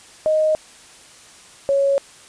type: tone pair in turn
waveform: sine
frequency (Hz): 622.3 / 554.4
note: D#5 / C#5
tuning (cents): 0 / 0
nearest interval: major second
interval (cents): 200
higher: first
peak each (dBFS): -14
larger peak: neither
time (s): 0.26-0.55 / 1.69-1.98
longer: neither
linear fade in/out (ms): 0
effects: white hiss -45 dBFS RMS until 2.28 s + resampled to 22050 Hz